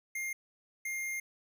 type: tone bursts at uneven times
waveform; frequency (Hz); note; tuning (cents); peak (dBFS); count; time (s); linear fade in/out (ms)
square; 2118; C7; +21; -35; 2; 0.15-0.33 / 0.85-1.2; 5
effects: none